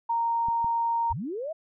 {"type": "tone", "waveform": "sine", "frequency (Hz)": 928, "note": "A#5", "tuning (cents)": -8, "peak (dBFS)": -23, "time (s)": [0.09, 1.13], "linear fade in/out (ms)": 10}
{"type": "clicks", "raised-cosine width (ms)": 5, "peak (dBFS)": -28, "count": 2, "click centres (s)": [0.485, 0.645]}
{"type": "linear sweep", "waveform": "sine", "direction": "up", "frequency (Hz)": [46.22, 668], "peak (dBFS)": -30, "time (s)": [1.1, 1.53], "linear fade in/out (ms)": 10}
{"effects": []}